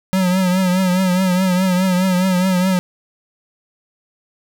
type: tone with vibrato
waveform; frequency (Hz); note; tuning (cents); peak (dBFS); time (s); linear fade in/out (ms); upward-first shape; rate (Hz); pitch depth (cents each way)
square; 184.4; F#3; -6; -14; 0.13-2.79; 0; triangle; 4.8; 70
effects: none